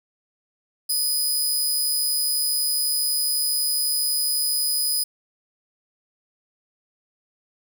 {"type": "tone", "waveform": "15% pulse", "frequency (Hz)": 4986, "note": "D#8", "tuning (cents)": 3, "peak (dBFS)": -14, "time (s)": [0.89, 5.04], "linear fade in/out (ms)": 10, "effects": []}